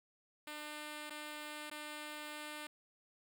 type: tone with dropouts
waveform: 5% pulse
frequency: 300.4 Hz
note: D4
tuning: 39 cents sharp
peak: -33 dBFS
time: 0.47-2.67 s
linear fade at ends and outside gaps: 5 ms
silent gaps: 1.098-1.105 / 1.7-1.712 s
effects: none